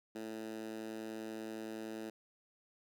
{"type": "tone with high-pass filter", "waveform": "10% pulse", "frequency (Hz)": 110.5, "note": "A2", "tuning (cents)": 8, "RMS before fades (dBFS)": -44, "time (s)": [0.15, 2.1], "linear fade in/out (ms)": 5, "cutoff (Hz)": 270, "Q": 2.9, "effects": []}